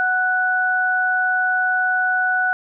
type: tone pair together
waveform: sine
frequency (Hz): 740 / 1481.8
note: F#5 / F#6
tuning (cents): 0 / +2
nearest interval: octave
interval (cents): 1202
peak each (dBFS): -22 / -17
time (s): 0-2.53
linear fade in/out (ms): 0
effects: none